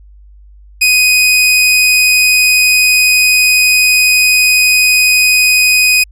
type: tone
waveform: sawtooth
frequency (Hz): 2498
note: D#7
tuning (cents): +6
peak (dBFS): -3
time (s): 0.81-6.04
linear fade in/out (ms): 10
effects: added 50 Hz sine -36 dBFS peak until 6.11 s + resampled to 32000 Hz